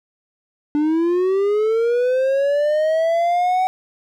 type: linear sweep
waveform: triangle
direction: up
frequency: 292.1 to 754 Hz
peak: -13 dBFS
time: 0.75-3.67 s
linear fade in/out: 0 ms
effects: none